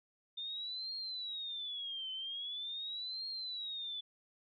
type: tone with vibrato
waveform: sine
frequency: 3604 Hz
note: A7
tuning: 41 cents sharp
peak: -39 dBFS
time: 0.37-4.01 s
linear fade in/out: 10 ms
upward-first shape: triangle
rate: 0.43 Hz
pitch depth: 290 cents each way
effects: none